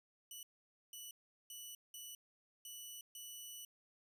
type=tone bursts at uneven times; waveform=10% pulse; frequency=2960 Hz; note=F#7; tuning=in tune; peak=-40 dBFS; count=6; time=0.31-0.43 / 0.93-1.11 / 1.5-1.75 / 1.94-2.15 / 2.65-3.01 / 3.15-3.65 s; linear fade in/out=2 ms; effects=resampled to 32000 Hz